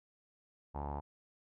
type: tone with low-pass filter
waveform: sawtooth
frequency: 71.7 Hz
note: D2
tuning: 41 cents flat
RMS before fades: -40 dBFS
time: 0.74-1.01 s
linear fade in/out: 20 ms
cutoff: 880 Hz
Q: 7.1
effects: none